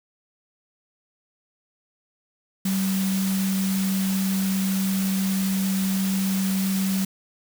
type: tone in noise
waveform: sine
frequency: 192 Hz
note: G3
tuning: 36 cents flat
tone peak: -21 dBFS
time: 2.65-7.05 s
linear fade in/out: 5 ms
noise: white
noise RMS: -32 dBFS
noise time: 2.65-7.05 s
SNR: +8 dB
effects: none